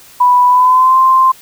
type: tone with pitch glide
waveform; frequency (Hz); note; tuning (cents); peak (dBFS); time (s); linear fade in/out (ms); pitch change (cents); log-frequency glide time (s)
sine; 987.8 to 1045.9; B5 to C6; 0 to -1; -5; 0.2-1.32; 10; +99; 0.48-0.97
effects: white hiss -40 dBFS RMS until 1.41 s